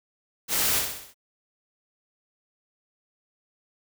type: noise with echo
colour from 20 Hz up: white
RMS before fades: -25 dBFS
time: 0.48-0.83 s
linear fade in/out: 50 ms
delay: 63 ms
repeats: 5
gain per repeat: -5 dB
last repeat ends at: 1.145 s
effects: none